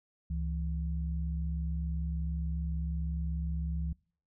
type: tone pair together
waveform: sine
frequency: 69.3 / 165.44 Hz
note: C#2 / E3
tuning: 0 / +7 cents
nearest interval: octave + minor third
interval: 1507 cents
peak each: -32 / -37 dBFS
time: 0.3-3.93 s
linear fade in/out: 5 ms
effects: noise-tail reverb RT60 0.5 s tail -25 dB re dry